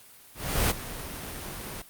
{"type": "noise with ADSR envelope", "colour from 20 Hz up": "pink", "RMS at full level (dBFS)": -23, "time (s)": [0.34, 1.82], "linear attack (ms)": 360, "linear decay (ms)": 23, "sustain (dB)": -14, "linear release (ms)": 4, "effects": ["white hiss -52 dBFS RMS until 1.89 s", "Opus 32 kbps"]}